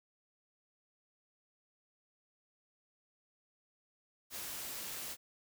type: noise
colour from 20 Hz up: white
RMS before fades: -43 dBFS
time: 4.3-5.17 s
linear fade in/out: 50 ms
effects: none